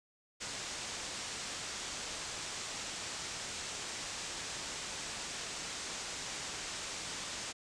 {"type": "low-pass noise", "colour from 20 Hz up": "white", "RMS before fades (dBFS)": -42, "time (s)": [0.4, 7.53], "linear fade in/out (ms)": 20, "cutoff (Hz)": 8100, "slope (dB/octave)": 48, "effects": []}